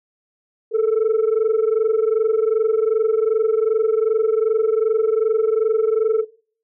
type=tone pair together; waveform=sine; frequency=432.5 / 455.1 Hz; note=A4 / A#4; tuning=-30 / -42 cents; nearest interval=minor second; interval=88 cents; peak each=-16 dBFS; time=0.71-6.25 s; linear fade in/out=50 ms; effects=noise-tail reverb RT60 0.5 s tail -22 dB re dry + tanh soft clip ceiling -12 dBFS